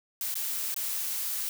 blue noise with dropouts, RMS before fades -32 dBFS, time 0.21-1.49 s, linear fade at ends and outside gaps 1 ms, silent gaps 0.342-0.354 / 0.743-0.763 s, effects none

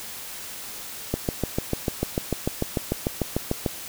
click train, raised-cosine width 2 ms, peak -9 dBFS, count 18, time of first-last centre 1.14-3.662 s, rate 6.74 Hz, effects white hiss -37 dBFS RMS until 3.88 s

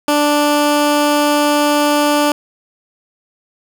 15% pulse tone, 293.7 Hz, D4, in tune, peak -5 dBFS, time 0.08-2.32 s, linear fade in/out 2 ms, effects none

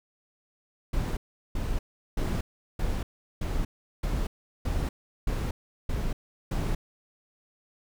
brown noise bursts, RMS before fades -28 dBFS, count 10, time 0.93-6.75 s, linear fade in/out 5 ms, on 240 ms, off 380 ms, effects none

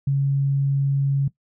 sine tone, 138.59 Hz, C#3, in tune, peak -17 dBFS, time 0.07-1.28 s, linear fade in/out 5 ms, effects noise-tail reverb RT60 0.1 s tail -18 dB re dry

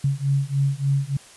sine beating tone pair, 137.1 / 140.5 Hz, C#3 / C#3, -19 / +24 cents, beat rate 3.4 Hz, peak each -22 dBFS, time 0.04-1.17 s, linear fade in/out 5 ms, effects white hiss -47 dBFS RMS until 1.36 s + resampled to 24000 Hz

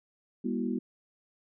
sine tone cluster, 201.2 / 241.8 / 326.7 / 370.9 Hz, G3 / B3 / E4 / F#4, +45 / -36 / -15 / +4 cents, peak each -34 / -31 / -37 / -38 dBFS, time 0.44-0.79 s, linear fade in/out 10 ms, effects none

